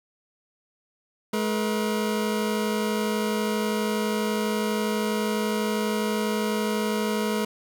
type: tone pair together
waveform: 25% pulse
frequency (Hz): 213.1 / 478.4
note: G#3 / A#4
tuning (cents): +45 / +45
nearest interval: octave + major second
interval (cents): 1400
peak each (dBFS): -21 / -26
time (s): 1.33-7.45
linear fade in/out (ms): 5
effects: none

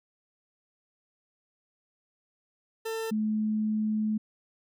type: tone pair in turn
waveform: 40% pulse / sine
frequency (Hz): 447.6 / 215.2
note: A4 / A3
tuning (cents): +30 / -38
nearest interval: octave + minor second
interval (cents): 1268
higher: first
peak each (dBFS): -30 / -25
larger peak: second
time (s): 2.85-3.11 / 3.11-4.18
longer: second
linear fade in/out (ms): 10
effects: none

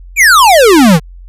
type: exponential sweep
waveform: square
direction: down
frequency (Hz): 2489 to 144.2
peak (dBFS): -3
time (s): 0.16-1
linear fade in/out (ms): 50
effects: added 44 Hz sine -29 dBFS peak until 1.28 s + resampled to 32000 Hz

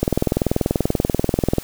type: click train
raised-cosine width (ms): 2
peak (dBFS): -3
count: 33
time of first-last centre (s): 0.03-1.583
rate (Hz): 20.6
effects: white hiss -39 dBFS RMS until 1.63 s

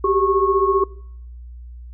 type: tone cluster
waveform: sine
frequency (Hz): 382.7 / 397.9 / 1096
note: G4 / G4 / C#6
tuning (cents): -42 / +26 / -20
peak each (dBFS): -19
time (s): 0.04-0.84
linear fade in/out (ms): 5
effects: noise-tail reverb RT60 0.8 s tail -24 dB re dry + added 60 Hz sine -34 dBFS peak until 1.93 s

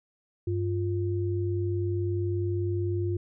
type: tone pair together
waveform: sine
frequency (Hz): 98.2 / 349.9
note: G2 / F4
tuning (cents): +4 / +3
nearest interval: octave + minor seventh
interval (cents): 2199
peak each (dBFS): -27 / -30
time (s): 0.47-3.17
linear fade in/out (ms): 5
effects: none

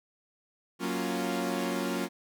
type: chord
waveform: sawtooth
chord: Gb major seventh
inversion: none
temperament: equal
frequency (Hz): 185 / 233.1 / 277.2 / 349.2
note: Gb3 / Bb3 / Db4 / F4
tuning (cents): 0 / 0 / 0 / 0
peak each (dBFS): -31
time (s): 0.79-2.09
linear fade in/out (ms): 50
effects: none

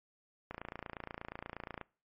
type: click train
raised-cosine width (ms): 0.5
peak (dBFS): -26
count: 38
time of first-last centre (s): 0.51-1.813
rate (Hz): 28.4
effects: noise-tail reverb RT60 0.4 s tail -24 dB re dry + MP3 32 kbps

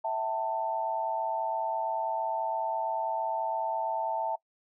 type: tone cluster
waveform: sine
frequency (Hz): 655 / 761 / 890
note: E5 / F#5 / A5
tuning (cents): -11 / +48 / +20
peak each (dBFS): -33 / -37 / -30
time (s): 0.04-4.36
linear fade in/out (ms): 10
effects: noise-tail reverb RT60 0.1 s tail -23 dB re dry

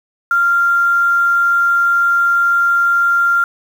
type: tone with quantisation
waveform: sine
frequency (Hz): 1389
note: F6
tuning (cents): -10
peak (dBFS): -10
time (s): 0.31-3.44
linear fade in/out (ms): 2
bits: 6
effects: none

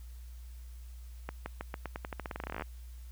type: accelerating click train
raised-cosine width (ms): 0.5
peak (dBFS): -22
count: 23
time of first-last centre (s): 1.29-2.622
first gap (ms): 170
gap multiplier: 0.88
effects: added 60 Hz sine -44 dBFS peak until 3.11 s + white hiss -63 dBFS RMS until 3.11 s

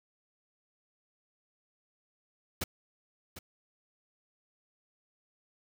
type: noise with echo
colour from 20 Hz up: pink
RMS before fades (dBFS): -33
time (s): 2.61-2.64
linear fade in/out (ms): 5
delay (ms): 750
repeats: 1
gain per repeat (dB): -12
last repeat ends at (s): 3.39
effects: none

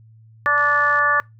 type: harmonic tone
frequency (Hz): 291.2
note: D4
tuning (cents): -15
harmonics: 2 / 3 / 4 / 5 / 6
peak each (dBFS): -27 / -30 / -18 / -24 / -18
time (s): 0.46-1.2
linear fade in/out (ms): 0
type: click train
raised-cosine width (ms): 0.2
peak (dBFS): -26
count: 28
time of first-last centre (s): 0.58-0.988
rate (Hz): 66.2
effects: noise-tail reverb RT60 0.2 s tail -24 dB re dry + added 111 Hz sine -45 dBFS peak until 1.39 s

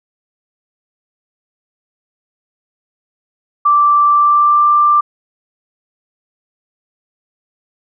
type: tone with pitch glide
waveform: sine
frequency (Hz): 1171 to 1182.6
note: D6 to D6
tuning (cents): -5 to +12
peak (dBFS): -7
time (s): 3.65-5.01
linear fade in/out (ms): 10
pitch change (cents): +17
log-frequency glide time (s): 4.09-4.67
effects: none

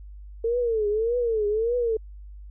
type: tone with vibrato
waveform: sine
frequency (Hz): 450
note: A4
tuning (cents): +39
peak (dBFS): -21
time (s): 0.44-1.97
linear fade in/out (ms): 5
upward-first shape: triangle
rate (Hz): 1.7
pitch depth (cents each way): 170
effects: added 50 Hz sine -39 dBFS peak until 2.5 s

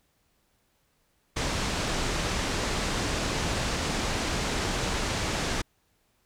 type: low-pass noise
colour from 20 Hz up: pink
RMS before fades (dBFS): -29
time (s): 1.36-5.62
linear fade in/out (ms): 10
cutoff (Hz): 7700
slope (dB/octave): 24
effects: pink hiss -70 dBFS RMS until 6.25 s

